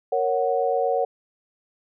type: chord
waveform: sine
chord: F# major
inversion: first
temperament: equal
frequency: 466.2 / 554.4 / 740 Hz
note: A#4 / C#5 / F#5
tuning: 0 / 0 / 0 cents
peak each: -24 dBFS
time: 0.12-1.05 s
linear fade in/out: 5 ms
effects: none